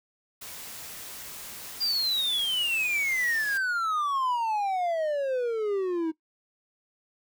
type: noise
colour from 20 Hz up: white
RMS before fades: -41 dBFS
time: 0.41-3.58 s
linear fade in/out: 10 ms
type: exponential sweep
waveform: triangle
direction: down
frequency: 4862 to 314.4 Hz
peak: -23 dBFS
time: 1.8-6.12 s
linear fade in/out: 20 ms
effects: noise-tail reverb RT60 0.1 s tail -18 dB re dry